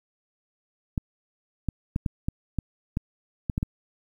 clicks, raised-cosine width 5 ms, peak -13 dBFS, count 10, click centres 0.978 / 1.687 / 1.961 / 2.062 / 2.285 / 2.587 / 2.971 / 3.498 / 3.579 / 3.629 s, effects 9-bit

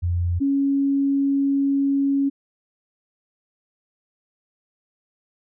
sine tone pair in turn, 87.31 / 277.2 Hz, F2 / C#4, 0 / 0 cents, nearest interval octave + minor sixth, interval 2000 cents, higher second, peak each -19 / -17 dBFS, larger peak second, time 0.02-0.4 / 0.4-2.3 s, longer second, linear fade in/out 20 ms, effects none

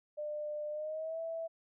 sine tone with pitch glide, 599 to 657 Hz, D5 to E5, +34 to -6 cents, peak -36 dBFS, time 0.17-1.48 s, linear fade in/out 20 ms, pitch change +160 cents, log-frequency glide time 0.71-1.2 s, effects none

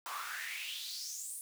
pink noise with high-pass filter sweep, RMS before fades -42 dBFS, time 0.06-1.41 s, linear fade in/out 0 ms, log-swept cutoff 960 to 10000 Hz, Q 5, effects none

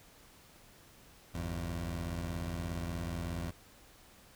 20% pulse tone pair together, 50.86 / 85 Hz, G#1 / F2, -35 / -46 cents, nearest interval major sixth, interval 889 cents, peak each -37 / -32 dBFS, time 1.34-3.51 s, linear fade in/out 10 ms, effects pink hiss -59 dBFS RMS until 4.35 s

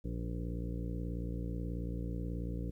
harmonic tone with a mistuned harmonic, 58.4 Hz, A#1, 4 cents sharp, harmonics 1 / 2 / 3 / 4 / 5 / 6 / 7 / 8 / 9, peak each -38 / -42 / -42 / -53 / -45 / -54 / -53 / -51 / -56 dBFS, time 0.04-2.71 s, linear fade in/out 10 ms, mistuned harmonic 8, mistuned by +26 cents, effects 12-bit

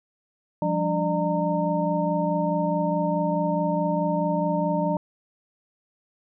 sine tone cluster, 174.5 / 199.2 / 291.8 / 601 / 918 Hz, F3 / G3 / D4 / D5 / A#5, -1 / +28 / -11 / +40 / -27 cents, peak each -26 / -32 / -29 / -26 / -28 dBFS, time 0.62-4.97 s, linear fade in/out 2 ms, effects none

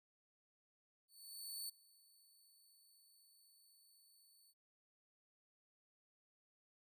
15% pulse tone with ADSR envelope, 4476 Hz, C#8, 16 cents sharp, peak -37 dBFS, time 1.08-4.54 s, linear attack 610 ms, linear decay 10 ms, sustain -24 dB, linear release 42 ms, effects none

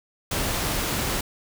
pink noise, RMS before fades -26 dBFS, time 0.31-1.21 s, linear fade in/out 5 ms, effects none

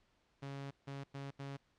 sawtooth tone bursts at uneven times, 138.59 Hz, C#3, in tune, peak -39 dBFS, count 4, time 0.42-0.71 / 0.87-1.04 / 1.14-1.31 / 1.39-1.57 s, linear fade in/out 10 ms, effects pink hiss -75 dBFS RMS until 1.78 s + low-pass 5000 Hz 12 dB/octave

